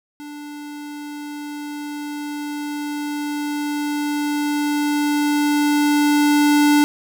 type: tone with level ramp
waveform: square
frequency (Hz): 293.7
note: D4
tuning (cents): 0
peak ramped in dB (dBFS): -33 to -12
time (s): 0.2-6.84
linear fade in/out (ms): 0
effects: none